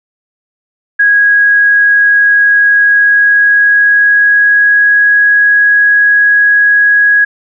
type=tone with pitch glide; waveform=sine; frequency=1652 to 1661.6 Hz; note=G#6 to G#6; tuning=-10 to 0 cents; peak=-4 dBFS; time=0.99-7.25 s; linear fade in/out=10 ms; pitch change=+10 cents; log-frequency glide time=2.82-5.13 s; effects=none